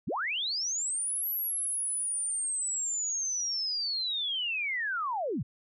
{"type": "linear two-way sweep", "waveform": "sine", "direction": "up then down", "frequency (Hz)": [86.5, 11840, 86.5], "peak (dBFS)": -29, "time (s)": [0.07, 5.43], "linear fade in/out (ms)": 10, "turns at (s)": 1.29, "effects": []}